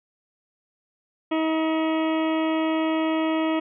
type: harmonic tone with a mistuned harmonic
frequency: 318.6 Hz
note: D#4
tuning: 41 cents sharp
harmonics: 1 / 2 / 3 / 4 / 6 / 7 / 8 / 9 / 10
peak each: -22 / -28 / -32 / -34 / -38 / -39 / -40 / -41 / -42 dBFS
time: 1.31-3.6 s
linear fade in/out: 10 ms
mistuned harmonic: 10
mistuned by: +42 cents
effects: none